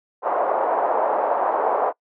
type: band-pass noise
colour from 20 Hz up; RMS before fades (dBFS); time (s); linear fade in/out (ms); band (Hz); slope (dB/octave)
pink; -21; 0.22-1.93; 50; 550 to 950; 24
effects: noise-tail reverb RT60 0.1 s tail -24 dB re dry